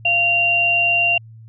sine tone pair together, 692 / 2768 Hz, F5 / F7, -16 / -16 cents, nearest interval 2 octaves, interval 2400 cents, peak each -23 / -14 dBFS, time 0.05-1.18 s, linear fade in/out 5 ms, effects added 112 Hz sine -38 dBFS peak until 1.48 s

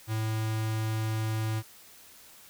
square tone with notch filter, 110 Hz, A2, in tune, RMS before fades -30 dBFS, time 0.07-1.63 s, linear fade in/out 50 ms, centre 470 Hz, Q 1.8, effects white hiss -53 dBFS RMS until 2.49 s

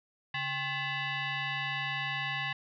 sine tone with frequency modulation, 140 Hz, C#3, 18 cents sharp, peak -31 dBFS, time 0.34-2.53 s, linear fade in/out 5 ms, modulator 934 Hz, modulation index 3.1, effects none

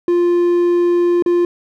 triangle tone with dropouts, 349.2 Hz, F4, in tune, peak -9 dBFS, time 0.08-1.45 s, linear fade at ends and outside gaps 2 ms, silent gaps 1.224-1.261 s, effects none

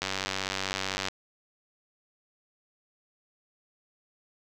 click train, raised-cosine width 0.2 ms, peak -12 dBFS, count 103, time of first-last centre 0.02-1.085 s, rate 95.8 Hz, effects none

